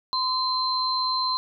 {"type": "tone pair together", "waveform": "sine", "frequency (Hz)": [1028, 4112], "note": ["C6", "C8"], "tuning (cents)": [-31, -31], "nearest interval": "2 octaves", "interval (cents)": 2400, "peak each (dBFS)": -25, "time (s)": [0.13, 1.37], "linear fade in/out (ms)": 0, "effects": []}